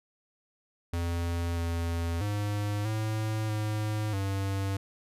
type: tone with pitch steps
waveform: square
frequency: 85.3 / 84.4 / 103.3 / 108.9 / 107 / 97.7 Hz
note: F2 / E2 / G#2 / A2 / A2 / G2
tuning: -40 / +41 / -9 / -17 / -48 / -5 cents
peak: -29 dBFS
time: 0.93-4.77 s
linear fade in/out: 5 ms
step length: 640 ms
effects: resampled to 32000 Hz